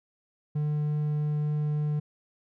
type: tone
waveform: triangle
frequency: 149.7 Hz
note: D3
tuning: 33 cents sharp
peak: -23 dBFS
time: 0.55-2 s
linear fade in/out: 10 ms
effects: none